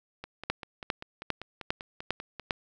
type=two click trains; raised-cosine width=0.3 ms; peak=-23 / -11 dBFS; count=12 / 6; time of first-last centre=0.24-2.397 / 0.5-2.508 s; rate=5.1 / 2.49 Hz; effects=none